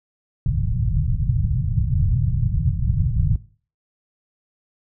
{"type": "low-pass noise", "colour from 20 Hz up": "white", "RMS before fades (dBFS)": -20, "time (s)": [0.46, 3.36], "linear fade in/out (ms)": 2, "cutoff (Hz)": 150, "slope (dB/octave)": 48, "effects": ["noise-tail reverb RT60 0.4 s tail -17 dB re dry"]}